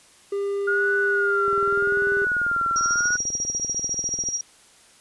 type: tone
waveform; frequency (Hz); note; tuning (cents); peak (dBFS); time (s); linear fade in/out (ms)
triangle; 400; G4; +35; -21; 0.32-2.25; 5
type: tone with vibrato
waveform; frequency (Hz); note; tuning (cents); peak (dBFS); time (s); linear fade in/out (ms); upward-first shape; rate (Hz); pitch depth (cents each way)
sine; 1422; F6; +31; -20; 0.67-3.17; 10; sine; 0.85; 73
type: click train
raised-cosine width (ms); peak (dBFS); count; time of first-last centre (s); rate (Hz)
2; -25; 58; 1.48-4.288; 20.3
type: tone with tremolo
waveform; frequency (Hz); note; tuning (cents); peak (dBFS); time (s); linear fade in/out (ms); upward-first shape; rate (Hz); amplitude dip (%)
sine; 5690; F8; +31; -21; 2.76-4.41; 2; sine; 14; 65
effects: white hiss -53 dBFS RMS until 5 s + resampled to 24000 Hz